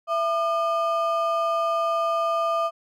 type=ring-modulated tone; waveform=triangle; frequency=937 Hz; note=A#5; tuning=9 cents sharp; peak=-16 dBFS; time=0.07-2.71 s; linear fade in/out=50 ms; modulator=271 Hz; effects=none